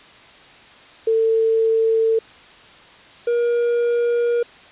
sine / triangle tone pair in turn, 448.2 / 475.1 Hz, A4 / A#4, +32 / +33 cents, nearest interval minor second, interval 101 cents, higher second, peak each -14 dBFS, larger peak neither, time 1.07-2.19 / 3.27-4.43 s, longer second, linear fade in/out 5 ms, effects white hiss -45 dBFS RMS until 4.71 s + resampled to 8000 Hz

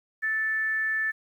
sine tone with frequency modulation, 1760 Hz, A6, in tune, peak -24 dBFS, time 0.22-1.12 s, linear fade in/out 20 ms, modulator 455 Hz, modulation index 0.22, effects 10-bit

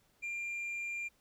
sine tone with tanh clipping, 2389 Hz, D7, 29 cents sharp, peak -37 dBFS, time 0.22-1.09 s, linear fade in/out 20 ms, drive 3 dB, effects pink hiss -71 dBFS RMS until 1.2 s

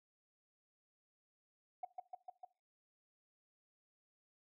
sine tone with echo, 732 Hz, F#5, 19 cents flat, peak -38 dBFS, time 1.83-1.85 s, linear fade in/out 5 ms, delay 150 ms, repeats 4, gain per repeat -2 dB, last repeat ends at 2.45 s, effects noise-tail reverb RT60 0.3 s tail -19 dB re dry + tanh soft clip ceiling -34 dBFS

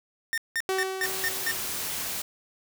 45% pulse tone bursts, 1821 Hz, A#6, 41 cents flat, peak -25 dBFS, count 6, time 0.33-1.512 s, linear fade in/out 0 ms, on 47 ms, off 180 ms
sawtooth tone with exponential decay, 380 Hz, F#4, 46 cents sharp, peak -20 dBFS, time 0.69-2.17 s, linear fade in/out 0 ms, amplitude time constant 320 ms
white noise, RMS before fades -32 dBFS, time 1.03-2.22 s, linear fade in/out 5 ms
effects none

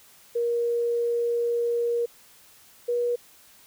sine tone pair in turn, 472.5 / 481.3 Hz, A#4 / B4, +23 / -45 cents, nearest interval unison, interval 32 cents, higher second, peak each -22 dBFS, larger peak neither, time 0.35-2.06 / 2.88-3.16 s, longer first, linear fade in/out 10 ms, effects white hiss -54 dBFS RMS until 3.66 s

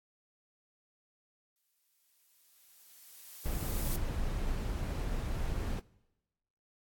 blue noise with exponential growth, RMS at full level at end -39 dBFS, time 1.56-3.96 s, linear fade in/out 1 ms, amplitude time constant 520 ms
brown noise, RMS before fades -34 dBFS, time 3.45-5.8 s, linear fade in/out 10 ms
effects noise-tail reverb RT60 1.0 s tail -22 dB re dry + AAC 64 kbps

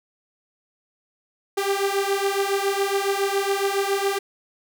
sawtooth beating tone pair, 392 / 399.2 Hz, G4 / G4, 0 / +32 cents, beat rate 7.2 Hz, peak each -20 dBFS, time 1.57-4.19 s, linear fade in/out 10 ms, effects none

